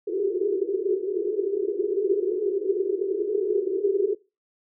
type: band-pass noise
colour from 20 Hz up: pink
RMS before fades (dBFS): -25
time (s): 0.07-4.15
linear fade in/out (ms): 10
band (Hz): 370 to 420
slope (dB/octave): 96
effects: noise-tail reverb RT60 0.3 s tail -24 dB re dry